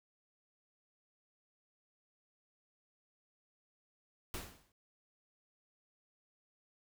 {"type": "noise with exponential decay", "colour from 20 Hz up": "pink", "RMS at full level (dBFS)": -39, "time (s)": [4.34, 4.72], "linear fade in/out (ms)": 1, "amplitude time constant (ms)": 82, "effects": []}